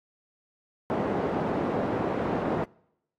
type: band-pass noise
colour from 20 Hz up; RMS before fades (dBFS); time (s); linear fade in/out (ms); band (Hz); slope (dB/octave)
pink; -28; 0.9-2.64; 0; 210 to 780; 12
effects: noise-tail reverb RT60 0.8 s tail -25 dB re dry + AAC 48 kbps